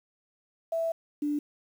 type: tone pair in turn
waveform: sine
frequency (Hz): 659.3 / 293.7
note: E5 / D4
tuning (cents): 0 / 0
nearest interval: octave + major second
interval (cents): 1400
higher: first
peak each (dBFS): -26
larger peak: neither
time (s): 0.72-0.92 / 1.22-1.39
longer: first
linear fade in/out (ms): 5
effects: 9-bit